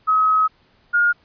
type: tone pair in turn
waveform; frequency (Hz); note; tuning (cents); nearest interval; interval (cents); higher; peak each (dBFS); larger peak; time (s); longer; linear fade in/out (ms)
sine; 1275 / 1423.7; D#6 / F6; +42 / +33; major second; 191; second; -13; neither; 0.07-0.48 / 0.93-1.13; first; 20
effects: pink hiss -58 dBFS RMS until 1.24 s + resampled to 11025 Hz